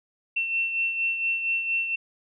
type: beating tone pair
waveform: sine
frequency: 2700 / 2704.3 Hz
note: E7 / E7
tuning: +41 / +44 cents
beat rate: 4.3 Hz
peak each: -24 / -33 dBFS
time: 0.36-1.96 s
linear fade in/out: 10 ms
effects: none